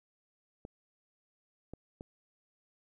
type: clicks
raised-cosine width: 2 ms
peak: -30 dBFS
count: 3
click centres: 0.651 / 1.736 / 2.009 s
effects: 12-bit